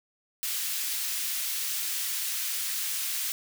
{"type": "high-pass noise", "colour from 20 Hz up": "white", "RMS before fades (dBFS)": -31, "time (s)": [0.43, 3.32], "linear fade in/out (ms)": 0, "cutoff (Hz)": 2000, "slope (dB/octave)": 12, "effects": []}